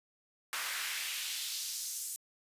pink noise with high-pass filter sweep, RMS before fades -38 dBFS, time 0.53-2.16 s, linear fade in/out 0 ms, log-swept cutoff 1300 to 8100 Hz, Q 1.5, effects resampled to 32000 Hz

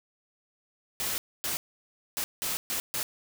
white noise bursts at uneven times, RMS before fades -31 dBFS, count 6, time 1-1.18 / 1.44-1.57 / 2.17-2.24 / 2.42-2.57 / 2.7-2.8 / 2.94-3.03 s, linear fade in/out 0 ms, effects none

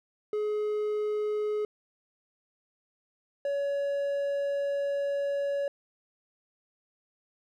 triangle tone pair in turn, 422.2 / 563.6 Hz, G#4 / C#5, +29 / +29 cents, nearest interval perfect fourth, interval 500 cents, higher second, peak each -25 / -25 dBFS, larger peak neither, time 0.33-1.65 / 3.45-5.68 s, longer second, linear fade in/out 2 ms, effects none

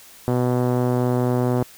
5% pulse tone with low-pass filter, 124.3 Hz, B2, 12 cents sharp, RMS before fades -20 dBFS, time 0.28-1.63 s, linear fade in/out 0 ms, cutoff 460 Hz, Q 0.53, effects white hiss -46 dBFS RMS until 1.77 s

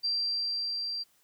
sine tone with level ramp, 4716 Hz, D8, 6 cents sharp, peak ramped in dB -26 to -32 dBFS, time 0.03-1.04 s, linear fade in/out 20 ms, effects white hiss -67 dBFS RMS until 1.23 s

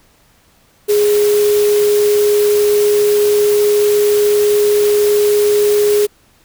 sine tone in noise, 415.3 Hz, G#4, in tune, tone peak -9 dBFS, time 0.88-6.07 s, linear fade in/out 20 ms, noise white, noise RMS -24 dBFS, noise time 0.88-6.07 s, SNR +12 dB, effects pink hiss -52 dBFS RMS until 6.44 s

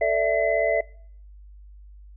sine tone cluster, 442.5 / 584 / 661 / 2028 Hz, A4 / D5 / E5 / B6, +10 / -10 / +5 / +45 cents, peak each -27 / -24 / -21 / -28 dBFS, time 0.01-0.81 s, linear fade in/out 5 ms, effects noise-tail reverb RT60 0.6 s tail -24 dB re dry + added 50 Hz sine -43 dBFS peak until 2.16 s

